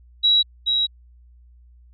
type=tone pair in turn; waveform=sine; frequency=3883 / 3858 Hz; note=B7 / B7; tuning=-30 / -41 cents; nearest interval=unison; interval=11 cents; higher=first; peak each=-13 / -17 dBFS; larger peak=first; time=0.23-0.43 / 0.66-0.87 s; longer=second; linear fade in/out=20 ms; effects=added 60 Hz sine -47 dBFS peak until 1.93 s